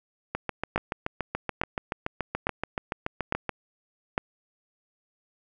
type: two click trains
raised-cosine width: 0.5 ms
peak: -13 / -9 dBFS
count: 23 / 5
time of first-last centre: 0.35-3.493 / 0.76-4.179 s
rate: 7 / 1.17 Hz
effects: none